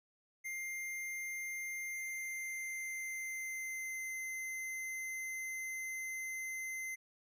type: tone with pitch glide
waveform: square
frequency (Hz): 2100 to 2068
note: C7 to C7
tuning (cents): +6 to -21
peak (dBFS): -40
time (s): 0.44-6.96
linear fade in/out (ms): 20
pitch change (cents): -27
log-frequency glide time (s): 1.88-4.21
effects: none